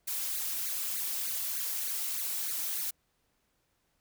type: noise with flanger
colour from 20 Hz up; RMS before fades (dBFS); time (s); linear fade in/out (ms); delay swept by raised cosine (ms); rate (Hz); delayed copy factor
blue; -34; 0.07-2.91; 10; 0.46 to 3.76; 3.3; +1
effects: pink hiss -75 dBFS RMS until 4 s